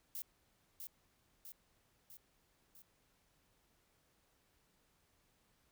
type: noise with echo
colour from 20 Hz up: violet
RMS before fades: -44 dBFS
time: 0.15-0.22 s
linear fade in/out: 0 ms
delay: 650 ms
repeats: 4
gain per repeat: -4 dB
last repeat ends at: 2.82 s
effects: pink hiss -75 dBFS RMS until 5.71 s